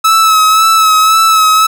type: tone with vibrato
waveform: 45% pulse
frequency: 1297 Hz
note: E6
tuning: 28 cents flat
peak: -5 dBFS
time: 0.04-1.67 s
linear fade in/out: 10 ms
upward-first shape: sine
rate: 1.9 Hz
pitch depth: 30 cents each way
effects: none